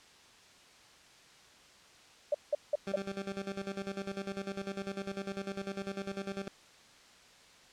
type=tone bursts; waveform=sine; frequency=588 Hz; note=D5; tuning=2 cents sharp; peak=-25 dBFS; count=4; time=2.32-2.96 s; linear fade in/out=5 ms; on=25 ms; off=180 ms
type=tone with tremolo; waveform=20% pulse; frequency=196 Hz; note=G3; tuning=in tune; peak=-30 dBFS; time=2.87-6.48 s; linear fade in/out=2 ms; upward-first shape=square; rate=10 Hz; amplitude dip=75%
effects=white hiss -58 dBFS RMS until 7.72 s + low-pass 6000 Hz 12 dB/octave